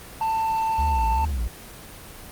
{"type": "tone", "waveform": "triangle", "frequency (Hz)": 890, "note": "A5", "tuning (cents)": 20, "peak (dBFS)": -19, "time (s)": [0.21, 1.25], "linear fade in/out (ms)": 2}
{"type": "tone with vibrato", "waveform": "triangle", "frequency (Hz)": 65.41, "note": "C2", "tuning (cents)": 0, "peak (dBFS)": -20, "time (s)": [0.78, 1.48], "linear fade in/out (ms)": 10, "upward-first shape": "sine", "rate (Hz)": 2.6, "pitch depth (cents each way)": 250}
{"effects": ["pink hiss -41 dBFS RMS until 2.31 s", "Opus 24 kbps"]}